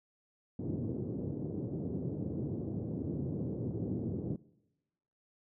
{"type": "band-pass noise", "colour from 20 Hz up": "pink", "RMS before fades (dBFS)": -37, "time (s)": [0.59, 4.36], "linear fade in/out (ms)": 2, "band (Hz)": [100, 400], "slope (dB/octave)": 24, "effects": ["noise-tail reverb RT60 1.0 s tail -22 dB re dry"]}